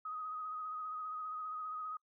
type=tone with vibrato; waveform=sine; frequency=1256 Hz; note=D#6; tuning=16 cents sharp; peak=-39 dBFS; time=0.05-1.97 s; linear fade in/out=5 ms; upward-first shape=sine; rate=15 Hz; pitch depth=27 cents each way; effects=noise-tail reverb RT60 0.1 s tail -26 dB re dry